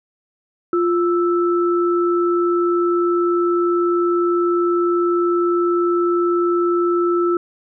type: tone pair together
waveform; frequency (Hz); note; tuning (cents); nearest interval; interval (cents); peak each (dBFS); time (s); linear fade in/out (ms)
sine; 349.2 / 1318.4; F4 / E6; 0 / 0; octave + major seventh; 2300; -15 / -22; 0.73-7.37; 2
effects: none